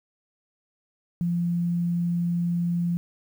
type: tone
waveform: sine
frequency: 172.7 Hz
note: F3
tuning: 19 cents flat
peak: -22 dBFS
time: 1.21-2.97 s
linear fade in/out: 0 ms
effects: 9-bit